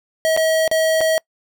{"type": "tone with dropouts", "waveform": "square", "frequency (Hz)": 640, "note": "D#5", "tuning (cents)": 49, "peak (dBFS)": -15, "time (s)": [0.25, 1.18], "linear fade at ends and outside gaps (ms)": 0, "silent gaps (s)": [[0.365, 0.374], [0.678, 0.714], [1.007, 1.012]], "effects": ["noise-tail reverb RT60 0.1 s tail -26 dB re dry"]}